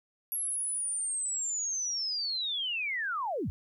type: linear sweep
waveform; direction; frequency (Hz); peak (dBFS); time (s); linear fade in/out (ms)
sine; down; 11380 to 52.5; -30; 0.32-3.5; 0
effects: 12-bit